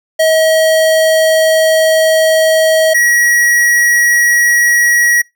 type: tone pair in turn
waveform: square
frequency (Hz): 638 / 1911.8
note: D#5 / A#6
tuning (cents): +43 / +43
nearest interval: octave + perfect fifth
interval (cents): 1900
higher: second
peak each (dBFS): -8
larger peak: neither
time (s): 0.19-2.94 / 2.94-5.22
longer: first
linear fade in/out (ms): 10
effects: noise-tail reverb RT60 0.2 s tail -25 dB re dry